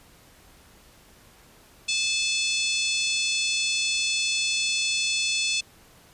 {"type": "harmonic tone", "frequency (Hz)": 868, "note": "A5", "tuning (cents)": -24, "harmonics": [3, 4, 5, 6, 7, 8, 9, 10], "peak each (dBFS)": [-27, -29, -31, -33, -34, -35, -36, -37], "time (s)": [1.88, 5.61], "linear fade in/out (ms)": 10, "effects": ["pink hiss -54 dBFS RMS until 6.13 s", "resampled to 32000 Hz"]}